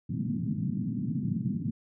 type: band-pass noise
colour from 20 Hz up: white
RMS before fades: -31 dBFS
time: 0.09-1.71 s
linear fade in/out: 10 ms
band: 110 to 250 Hz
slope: 48 dB/octave
effects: none